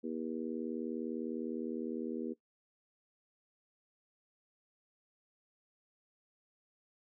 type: harmonic tone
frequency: 79.9 Hz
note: D#2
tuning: 47 cents sharp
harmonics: 3 / 4 / 5 / 6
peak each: -39 / -41 / -43 / -45 dBFS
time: 0.03-2.34 s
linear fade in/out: 20 ms
effects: noise-tail reverb RT60 0.1 s tail -17 dB re dry